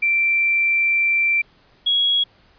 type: tone pair in turn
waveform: sine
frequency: 2349 / 3322 Hz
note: D7 / G#7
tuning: 0 / 0 cents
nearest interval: tritone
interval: 600 cents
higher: second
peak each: -15 dBFS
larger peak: neither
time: 0.02-1.42 / 1.86-2.24 s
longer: first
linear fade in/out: 10 ms
effects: pink hiss -55 dBFS RMS until 2.58 s + resampled to 11025 Hz